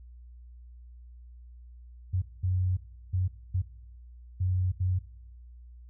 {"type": "tone bursts at uneven times", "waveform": "sine", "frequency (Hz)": 91.9, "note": "F#2", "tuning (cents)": -11, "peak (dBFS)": -24, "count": 6, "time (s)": [[2.13, 2.22], [2.43, 2.77], [3.13, 3.28], [3.54, 3.62], [4.4, 4.72], [4.8, 4.99]], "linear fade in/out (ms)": 10, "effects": ["noise-tail reverb RT60 0.9 s tail -19 dB re dry", "added 60 Hz sine -46 dBFS peak until 5.89 s"]}